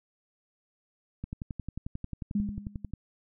click train, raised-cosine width 5 ms, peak -23 dBFS, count 20, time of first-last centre 1.24-2.936 s, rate 11.2 Hz
sine tone with exponential decay, 204.6 Hz, G#3, 26 cents flat, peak -23 dBFS, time 2.35-2.91 s, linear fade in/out 5 ms, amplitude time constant 120 ms
effects none

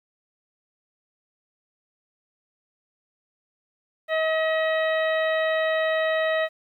harmonic tone with a mistuned harmonic, 637 Hz, D#5, 41 cents sharp, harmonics 1 / 2 / 3 / 4 / 5 / 6, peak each -22 / -32 / -27 / -37 / -40 / -38 dBFS, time 4.08-6.49 s, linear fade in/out 50 ms, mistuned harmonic 5, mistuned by -48 cents, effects 10-bit

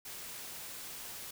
white noise, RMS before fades -45 dBFS, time 0.05-1.31 s, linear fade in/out 5 ms, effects none

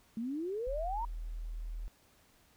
sine exponential sweep, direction up, 216.4 to 965 Hz, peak -34 dBFS, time 0.17-1.05 s, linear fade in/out 2 ms
sine tone, 40.14 Hz, E1, 45 cents flat, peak -37 dBFS, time 0.67-1.88 s, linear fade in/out 0 ms
effects pink hiss -66 dBFS RMS until 2.56 s

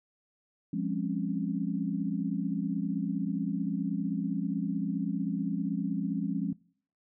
sine chord, Db major seventh, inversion first, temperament equal with one note detuned, 174.61 / 204.1 / 261.6 / 277.2 Hz, F3 / Ab3 / C4 / Db4, 0 / -30 / 0 / 0 cents, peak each -33 / -33 / -37 / -35 dBFS, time 0.73-6.53 s, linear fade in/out 5 ms, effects noise-tail reverb RT60 0.5 s tail -22 dB re dry

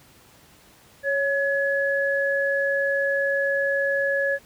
sine tone pair together, 554.4 / 1695.3 Hz, C#5 / G#6, 0 / +35 cents, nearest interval octave + perfect fifth, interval 1935 cents, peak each -23 dBFS, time 1.03-4.39 s, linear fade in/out 50 ms, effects pink hiss -53 dBFS RMS until 4.45 s + high-pass 60 Hz 12 dB/octave

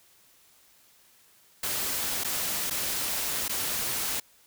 white noise with dropouts, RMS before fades -30 dBFS, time 1.63-4.2 s, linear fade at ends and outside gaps 5 ms, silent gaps 2.237-2.245 / 2.7-2.707 / 3.482-3.493 s, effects white hiss -60 dBFS RMS until 4.46 s

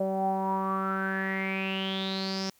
sawtooth tone with low-pass filter sweep, 191.7 Hz, G3, 38 cents flat, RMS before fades -30 dBFS, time 0-2.5 s, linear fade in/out 5 ms, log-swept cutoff 610 to 5500 Hz, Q 9.7, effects white hiss -64 dBFS RMS until 2.59 s

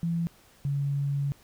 sine tone pair in turn, 168.3 / 140.93 Hz, E3 / C#3, +36 / +29 cents, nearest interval minor third, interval 307 cents, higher first, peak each -25 dBFS, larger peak neither, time 0.03-0.27 / 0.65-1.32 s, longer second, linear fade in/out 0 ms, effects pink hiss -58 dBFS RMS until 1.43 s

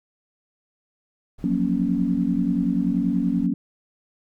brown noise, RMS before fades -43 dBFS, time 1.38-3.47 s, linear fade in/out 10 ms
sine chord, Gb major seventh, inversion third, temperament equal with one note detuned, 174.61 / 185 / 235.4 / 277.2 Hz, F3 / Gb3 / Bb3 / Db4, 0 / 0 / +17 / 0 cents, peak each -28 / -24 / -24 / -24 dBFS, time 1.44-3.54 s, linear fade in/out 2 ms
effects none

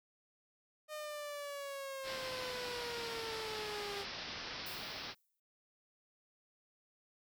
sawtooth linear sweep, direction down, 613 to 396.2 Hz, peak -38 dBFS, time 0.88-4.06 s, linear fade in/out 50 ms
white low-pass noise, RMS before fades -45 dBFS, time 2.03-5.15 s, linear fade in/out 50 ms, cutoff 5500 Hz, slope 96 dB/octave
violet noise with exponential decay, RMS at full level -47 dBFS, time 4.66-5.4 s, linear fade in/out 5 ms, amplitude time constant 160 ms
effects none

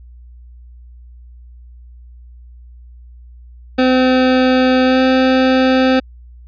25% pulse tone with pitch glide, 256.9 to 259.9 Hz, C4 to C4, -32 to -11 cents, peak -6 dBFS, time 3.78-6 s, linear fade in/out 10 ms, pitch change +21 cents, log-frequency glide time 4.84-5.01 s, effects added 60 Hz sine -36 dBFS peak until 6.47 s + resampled to 11025 Hz

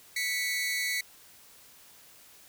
sawtooth tone pair together, 1978 / 2215 Hz, B6 / C#7, +2 / -2 cents, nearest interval major second, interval 196 cents, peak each -28 dBFS, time 0.16-1.01 s, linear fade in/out 5 ms, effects white hiss -55 dBFS RMS until 2.48 s

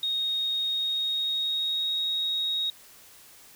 sine tone with pitch glide, 3729 to 3768 Hz, A#7 to A#7, 0 to +18 cents, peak -25 dBFS, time 0.03-2.7 s, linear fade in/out 2 ms, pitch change +18 cents, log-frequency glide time 0.69-1.96 s, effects white hiss -52 dBFS RMS until 3.55 s

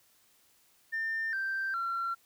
sine tone with pitch steps, 1800 / 1567 / 1364.1 Hz, A6 / G6 / F6, +39 / -1 / -41 cents, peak -29 dBFS, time 0.92-2.15 s, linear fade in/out 20 ms, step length 410 ms, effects tanh soft clip ceiling -27 dBFS + white hiss -66 dBFS RMS until 2.25 s

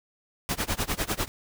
pink noise with tremolo, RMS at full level -26 dBFS, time 0.49-1.28 s, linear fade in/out 0 ms, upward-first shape sine, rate 10 Hz, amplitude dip 95%, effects none

